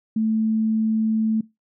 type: tone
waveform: sine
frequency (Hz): 220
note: A3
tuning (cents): 0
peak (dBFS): -18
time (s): 0.16-1.41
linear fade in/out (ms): 5
effects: noise-tail reverb RT60 0.2 s tail -20 dB re dry